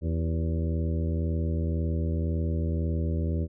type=harmonic tone with a mistuned harmonic; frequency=81.9 Hz; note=E2; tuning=11 cents flat; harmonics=1 / 2 / 3 / 4 / 5 / 6 / 7; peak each=-26 / -32 / -36 / -38 / -40 / -42 / -43 dBFS; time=0.01-3.48 s; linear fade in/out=50 ms; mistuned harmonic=5; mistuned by=-57 cents; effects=none